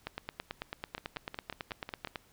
two click trains, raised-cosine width 0.3 ms, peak -24 / -20 dBFS, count 7 / 20, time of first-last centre 0.98-2.073 / 0.07-2.158 s, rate 5.49 / 9.1 Hz, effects pink hiss -64 dBFS RMS until 2.32 s

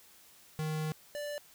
square tone pair in turn, 155.56 / 586.1 Hz, D#3 / D5, 0 / -4 cents, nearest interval octave + major seventh, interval 2296 cents, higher second, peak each -33 / -37 dBFS, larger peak first, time 0.59-0.92 / 1.15-1.38 s, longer first, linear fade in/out 0 ms, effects white hiss -59 dBFS RMS until 1.54 s

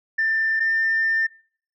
sine tone pair in turn, 1785 / 1797.4 Hz, A6 / A6, +24 / +36 cents, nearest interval unison, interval 12 cents, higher second, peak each -17 dBFS, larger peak neither, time 0.18-0.6 / 0.6-1.27 s, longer second, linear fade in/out 10 ms, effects noise-tail reverb RT60 0.5 s tail -24 dB re dry + tanh soft clip ceiling -14 dBFS

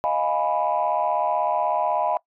sine chord, F half-diminished seventh, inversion third, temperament equal, 622.3 / 698.5 / 830.6 / 987.8 Hz, Eb5 / F5 / Ab5 / Cb6, 0 / 0 / 0 / 0 cents, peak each -25 dBFS, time 0.04-2.17 s, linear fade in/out 0 ms, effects noise-tail reverb RT60 0.1 s tail -21 dB re dry + tanh soft clip ceiling -12 dBFS

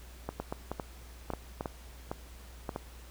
clicks, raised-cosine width 1 ms, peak -20 dBFS, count 12, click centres 0.29 / 0.4 / 0.525 / 0.716 / 0.798 / 1.303 / 1.336 / 1.609 / 1.658 / 2.115 / 2.692 / 2.761 s, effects added 60 Hz sine -48 dBFS peak until 3.1 s + pink hiss -55 dBFS RMS until 3.1 s

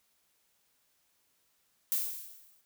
violet noise with exponential decay, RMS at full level -28 dBFS, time 1.92-2.61 s, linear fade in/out 0 ms, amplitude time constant 150 ms, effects white hiss -73 dBFS RMS until 2.65 s

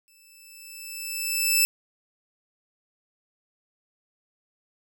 10% pulse tone with exponential growth, 2637 Hz, E7, in tune, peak -8 dBFS, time 0.08-1.65 s, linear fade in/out 0 ms, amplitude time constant 340 ms, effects none

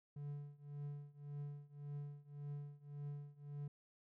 triangle tone with tremolo, 144.6 Hz, D3, 27 cents flat, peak -40 dBFS, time 0.16-3.68 s, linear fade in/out 5 ms, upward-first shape triangle, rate 1.8 Hz, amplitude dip 95%, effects none

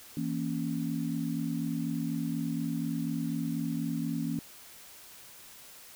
sine chord, A# diminished, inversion second, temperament equal, 164.81 / 233.1 / 277.2 Hz, E3 / A#3 / C#4, 0 / 0 / 0 cents, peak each -34 dBFS, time 0.17-4.39 s, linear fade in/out 2 ms, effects white hiss -51 dBFS RMS until 5.95 s

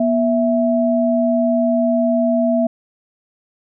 sine tone pair together, 240.8 / 659.3 Hz, B3 / E5, -44 / 0 cents, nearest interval octave + perfect fourth, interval 1744 cents, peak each -16 dBFS, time 0-2.67 s, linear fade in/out 5 ms, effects none

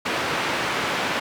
white band-pass noise, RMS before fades -25 dBFS, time 0.05-1.2 s, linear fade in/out 10 ms, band 130 to 2200 Hz, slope 12 dB/octave, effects none

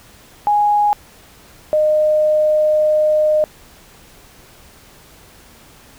sine tone pair in turn, 829 / 612.3 Hz, G#5 / D#5, -3 / -28 cents, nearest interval perfect fourth, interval 525 cents, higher first, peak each -11 dBFS, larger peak neither, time 0.47-0.93 / 1.73-3.44 s, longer second, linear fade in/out 0 ms, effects pink hiss -45 dBFS RMS until 5.98 s

